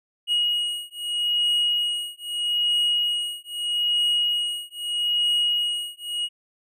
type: beating tone pair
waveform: triangle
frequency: 2890 / 2890.79 Hz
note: F#7 / F#7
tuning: -41 / -41 cents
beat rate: 0.79 Hz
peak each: -23 dBFS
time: 0.27-6.29 s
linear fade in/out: 50 ms
effects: none